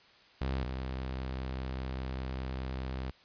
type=tone pair in turn; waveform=sawtooth; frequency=66.2 / 64.95 Hz; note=C2 / C2; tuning=+21 / -12 cents; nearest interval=unison; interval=33 cents; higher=first; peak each=-27 / -31 dBFS; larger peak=first; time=0.41-0.64 / 0.64-3.11 s; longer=second; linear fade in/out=5 ms; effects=white hiss -60 dBFS RMS until 3.24 s + resampled to 11025 Hz